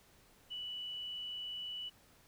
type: tone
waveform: sine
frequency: 2960 Hz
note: F#7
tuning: in tune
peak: -40 dBFS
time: 0.5-1.9 s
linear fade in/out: 20 ms
effects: pink hiss -65 dBFS RMS until 2.27 s